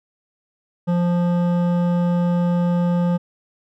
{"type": "tone with hard clipping", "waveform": "sine", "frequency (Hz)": 174.8, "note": "F3", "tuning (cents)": 2, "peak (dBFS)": -18, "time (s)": [0.87, 3.18], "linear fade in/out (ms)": 20, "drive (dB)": 12, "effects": []}